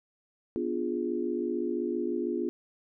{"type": "chord", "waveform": "sine", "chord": "B diminished seventh", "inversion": "none", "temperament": "equal", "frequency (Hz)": [246.9, 293.7, 349.2, 415.3], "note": ["B3", "D4", "F4", "Ab4"], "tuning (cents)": [0, 0, 0, 0], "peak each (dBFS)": [-34, -36, -31, -35], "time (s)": [0.56, 2.49], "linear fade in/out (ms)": 0, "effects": []}